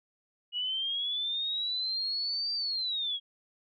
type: linear two-way sweep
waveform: sine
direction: up then down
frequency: 2899 to 4696 to 3257 Hz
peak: -29 dBFS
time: 0.52-3.2 s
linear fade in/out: 50 ms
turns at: 2.54 s
effects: MP3 48 kbps